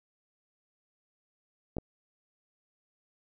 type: clicks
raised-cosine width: 2 ms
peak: -21 dBFS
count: 2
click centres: 1.768 / 1.784 s
effects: none